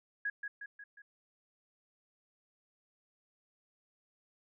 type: tone with echo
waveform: sine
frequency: 1661.2 Hz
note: G#6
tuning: in tune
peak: -32 dBFS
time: 0.25-0.3 s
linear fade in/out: 5 ms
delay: 180 ms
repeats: 4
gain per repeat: -5 dB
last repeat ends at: 1.02 s
effects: none